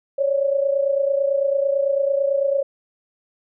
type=tone pair together; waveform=sine; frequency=550 / 579 Hz; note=C#5 / D5; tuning=-14 / -25 cents; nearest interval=minor second; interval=89 cents; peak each=-18 / -23 dBFS; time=0.18-2.63 s; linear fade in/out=10 ms; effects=none